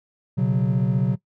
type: chord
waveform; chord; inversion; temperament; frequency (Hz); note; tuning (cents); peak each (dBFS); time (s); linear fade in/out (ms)
triangle; B suspended second; none; equal; 123.47 / 138.59 / 185; B2 / C#3 / F#3; 0 / 0 / 0; -20; 0.37-1.16; 20
effects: noise-tail reverb RT60 0.1 s tail -19 dB re dry + tanh soft clip ceiling -9 dBFS